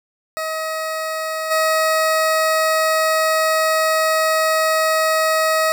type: tone with level steps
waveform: 20% pulse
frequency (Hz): 635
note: D#5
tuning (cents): +35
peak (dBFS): -17 / -10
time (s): 0.37-5.72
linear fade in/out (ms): 0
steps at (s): 1.5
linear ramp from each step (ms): 20
effects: none